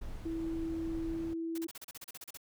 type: noise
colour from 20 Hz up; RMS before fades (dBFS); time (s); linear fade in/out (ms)
brown; -43; 0.01-1.34; 10
type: tone with pitch glide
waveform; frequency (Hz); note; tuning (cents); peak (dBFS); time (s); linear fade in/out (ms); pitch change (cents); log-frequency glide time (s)
sine; 327.2 to 329.3; E4 to E4; -13 to -2; -34; 0.25-1.67; 10; +11; 0.99-1.24
type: noise bursts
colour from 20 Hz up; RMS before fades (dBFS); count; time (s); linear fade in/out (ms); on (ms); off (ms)
white; -46; 13; 1.55-2.373; 5; 31; 35
effects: none